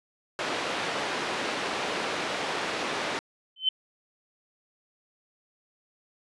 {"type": "band-pass noise", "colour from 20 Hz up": "pink", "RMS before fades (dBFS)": -31, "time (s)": [0.39, 3.19], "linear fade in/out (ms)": 0, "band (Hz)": [360, 3800], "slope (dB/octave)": 12}
{"type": "tone with exponential growth", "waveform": "sine", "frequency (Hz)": 3066, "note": "G7", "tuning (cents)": -39, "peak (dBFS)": -17, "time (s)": [3.56, 3.69], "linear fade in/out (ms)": 5, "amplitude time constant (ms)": 27}
{"effects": ["resampled to 24000 Hz"]}